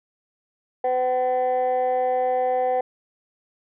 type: tone pair together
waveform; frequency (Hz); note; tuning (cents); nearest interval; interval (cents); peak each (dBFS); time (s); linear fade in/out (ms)
sine; 507.2 / 760; B4 / F#5; +46 / +46; perfect fifth; 700; -20; 0.84-2.81; 5
effects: tanh soft clip ceiling -16 dBFS